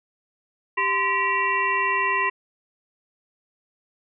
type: tone cluster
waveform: sine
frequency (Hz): 392.5 / 1027 / 1933 / 2321 / 2736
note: G4 / C6 / B6 / D7 / F7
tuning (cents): +2 / -33 / -38 / -21 / -36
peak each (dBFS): -32 / -23 / -24 / -32 / -28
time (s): 0.77-2.3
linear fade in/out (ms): 10
effects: none